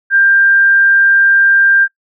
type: tone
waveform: sine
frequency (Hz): 1590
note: G6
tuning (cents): +24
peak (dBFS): -6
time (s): 0.1-1.88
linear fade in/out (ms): 50
effects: noise-tail reverb RT60 0.1 s tail -20 dB re dry